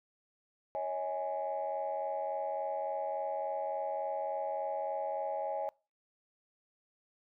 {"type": "chord", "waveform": "sine", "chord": "C# suspended second", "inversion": "none", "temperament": "equal with one note detuned", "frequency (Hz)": [554.4, 637.9, 830.6], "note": ["C#5", "D#5", "G#5"], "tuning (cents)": [0, 43, 0], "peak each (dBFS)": [-37, -37, -36], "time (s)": [0.75, 5.69], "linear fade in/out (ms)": 0, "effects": ["noise-tail reverb RT60 0.3 s tail -23 dB re dry", "tanh soft clip ceiling -26 dBFS"]}